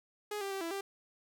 sawtooth tone with pitch steps, 417.4 / 393.9 / 388.6 / 333.1 / 393.9 Hz, G#4 / G4 / G4 / E4 / G4, +9 / +8 / -15 / +18 / +8 cents, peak -32 dBFS, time 0.31-0.81 s, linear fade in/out 5 ms, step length 100 ms, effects none

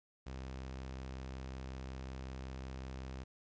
sawtooth tone, 65.41 Hz, C2, in tune, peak -39 dBFS, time 0.26-3.24 s, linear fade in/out 10 ms, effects resampled to 16000 Hz + 12-bit

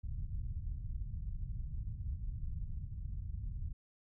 pink low-pass noise, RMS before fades -40 dBFS, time 0.03-3.73 s, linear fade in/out 10 ms, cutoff 120 Hz, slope 24 dB/octave, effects none

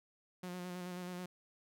sawtooth tone with vibrato, 179.6 Hz, F3, 49 cents sharp, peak -38 dBFS, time 0.43-1.26 s, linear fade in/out 5 ms, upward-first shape square, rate 9.3 Hz, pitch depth 22 cents each way, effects none

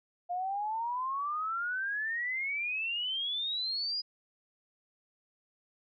sine exponential sweep, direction up, 698.5 to 4956 Hz, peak -31 dBFS, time 0.29-4.02 s, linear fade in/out 20 ms, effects none

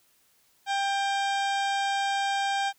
harmonic tone with a mistuned harmonic, 793 Hz, G5, 20 cents sharp, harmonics 1 / 2 / 3 / 4 / 5 / 6 / 7 / 8 / 9 / 10, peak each -26 / -32 / -38 / -36 / -40 / -44 / -44 / -48 / -49 / -46 dBFS, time 0.66-2.73 s, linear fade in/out 50 ms, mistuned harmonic 5, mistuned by -110 cents, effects white hiss -65 dBFS RMS until 2.78 s

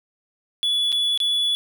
triangle tone with dropouts, 3421 Hz, A7, 49 cents flat, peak -17 dBFS, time 0.63-1.55 s, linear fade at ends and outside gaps 0 ms, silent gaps 0.92-0.926 / 1.176-1.202 s, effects none

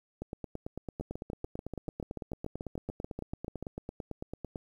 two click trains, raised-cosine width 2 ms, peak -24 / -24 dBFS, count 40 / 19, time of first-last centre 0.22-4.558 / 1.01-3.626 s, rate 8.99 / 6.88 Hz, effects 10-bit

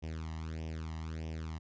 sawtooth tone with flanger, 79.9 Hz, D#2, 47 cents sharp, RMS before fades -40 dBFS, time 0.02-1.59 s, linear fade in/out 20 ms, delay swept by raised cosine 0.35 to 1.03 ms, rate 1.6 Hz, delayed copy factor +0.8, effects resampled to 16000 Hz

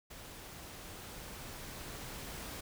pink noise with level ramp, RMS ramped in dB -50 to -44 dBFS, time 0.1-2.61 s, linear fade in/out 10 ms, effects none

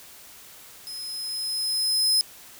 sawtooth tone with level ramp, 5100 Hz, D#8, 42 cents sharp, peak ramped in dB -32 to -15 dBFS, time 0.87-2.21 s, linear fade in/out 0 ms, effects white hiss -47 dBFS RMS until 2.59 s

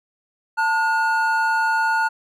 triangle tone pair together, 891.2 / 1441 Hz, A5 / F#6, +22 / -46 cents, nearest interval minor sixth, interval 832 cents, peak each -18 dBFS, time 0.57-2.09 s, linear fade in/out 20 ms, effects none

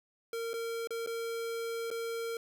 square tone with dropouts, 460 Hz, A#4, 23 cents flat, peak -35 dBFS, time 0.33-2.37 s, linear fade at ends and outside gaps 2 ms, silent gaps 0.533-0.539 / 0.873-0.906 / 1.063-1.072 / 1.904-1.912 s, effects none

